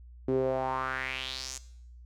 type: tone with band-pass filter sweep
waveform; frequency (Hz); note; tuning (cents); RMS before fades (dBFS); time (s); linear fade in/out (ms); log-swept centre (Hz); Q
sawtooth; 130.81; C3; 0; -32; 0.28-1.58; 5; 330 to 7100; 3.9
effects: noise-tail reverb RT60 0.7 s tail -17 dB re dry + added 60 Hz sine -47 dBFS peak until 2.05 s